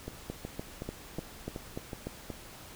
two click trains, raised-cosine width 2 ms, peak -22 / -24 dBFS, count 7 / 7, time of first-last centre 0.3-2.07 / 0.08-2.302 s, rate 3.39 / 2.7 Hz, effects pink hiss -49 dBFS RMS until 2.75 s

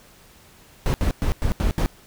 brown noise bursts at uneven times, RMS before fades -20 dBFS, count 6, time 0.86-0.94 / 1.01-1.11 / 1.22-1.32 / 1.42-1.52 / 1.6-1.71 / 1.78-1.86 s, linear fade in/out 0 ms, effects pink hiss -51 dBFS RMS until 2.06 s

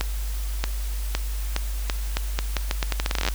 accelerating click train, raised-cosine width 0.2 ms, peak -6 dBFS, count 22, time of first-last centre 0.01-3.286 s, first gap 630 ms, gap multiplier 0.81, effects added 50 Hz sine -25 dBFS peak until 3.34 s + white hiss -40 dBFS RMS until 3.34 s

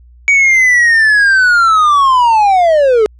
triangle linear sweep, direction down, 2269 to 412.1 Hz, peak -4 dBFS, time 0.28-3.06 s, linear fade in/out 0 ms, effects added 60 Hz sine -38 dBFS peak until 3.19 s + resampled to 22050 Hz

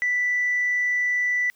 sine tone, 1975.5 Hz, B6, in tune, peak -19 dBFS, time 0.02-1.5 s, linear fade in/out 0 ms, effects tanh soft clip ceiling -16 dBFS + white hiss -62 dBFS RMS until 1.55 s

